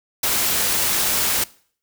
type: noise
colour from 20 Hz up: white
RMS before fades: -20 dBFS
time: 0.23-1.44 s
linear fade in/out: 5 ms
effects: noise-tail reverb RT60 0.5 s tail -21 dB re dry